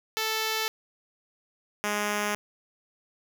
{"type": "tone pair in turn", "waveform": "5% pulse", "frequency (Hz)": [440, 207.7], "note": ["A4", "G#3"], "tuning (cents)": [0, 0], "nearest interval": "octave + minor second", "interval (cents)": 1300, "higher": "first", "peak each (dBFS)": -15, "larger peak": "neither", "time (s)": [[0.17, 0.68], [1.84, 2.35]], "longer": "neither", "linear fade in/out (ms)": 0, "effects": []}